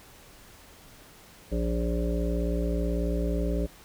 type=harmonic tone; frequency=58.27 Hz; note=A#1; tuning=in tune; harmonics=1 / 3 / 5 / 7 / 9 / 10; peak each=-27 / -32 / -34 / -35 / -37 / -37 dBFS; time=1.51-3.67 s; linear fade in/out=20 ms; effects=pink hiss -52 dBFS RMS until 3.84 s